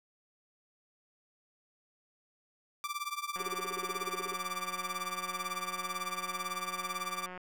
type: tone with tremolo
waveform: sawtooth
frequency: 1174.7 Hz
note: D6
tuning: in tune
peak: -28 dBFS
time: 2.84-7.26 s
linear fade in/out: 0 ms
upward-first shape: triangle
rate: 18 Hz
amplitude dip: 95%
type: click train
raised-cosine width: 0.5 ms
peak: -30 dBFS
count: 732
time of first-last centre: 3.36-7.376 s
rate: 182 Hz
type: tone bursts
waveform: sine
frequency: 382.4 Hz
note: G4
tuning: 43 cents flat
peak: -36 dBFS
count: 16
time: 3.4-4.338 s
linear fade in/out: 5 ms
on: 23 ms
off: 38 ms
effects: none